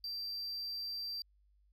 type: tone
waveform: triangle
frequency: 4699 Hz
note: D8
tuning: in tune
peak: -37 dBFS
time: 0.04-1.22 s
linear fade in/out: 2 ms
effects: added 50 Hz sine -66 dBFS peak until 1.72 s